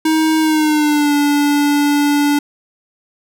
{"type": "tone with pitch glide", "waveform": "square", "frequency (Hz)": [316, 289.8], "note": ["D#4", "D4"], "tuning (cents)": [27, -23], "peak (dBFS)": -12, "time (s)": [0.05, 2.39], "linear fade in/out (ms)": 5, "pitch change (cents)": -150, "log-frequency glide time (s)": [0.4, 1.14], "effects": []}